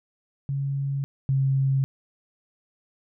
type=tone pair in turn; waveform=sine; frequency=138.59 / 135.19 Hz; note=C#3 / C#3; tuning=0 / -43 cents; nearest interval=unison; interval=43 cents; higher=first; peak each=-24 / -19 dBFS; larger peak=second; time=0.49-1.04 / 1.29-1.84 s; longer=neither; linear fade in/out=0 ms; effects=none